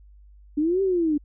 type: linear two-way sweep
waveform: sine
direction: up then down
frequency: 287.2 to 394.5 to 287.2 Hz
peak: -19 dBFS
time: 0.57-1.18 s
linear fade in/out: 10 ms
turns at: 0.82 s
effects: added 50 Hz sine -47 dBFS peak until 1.24 s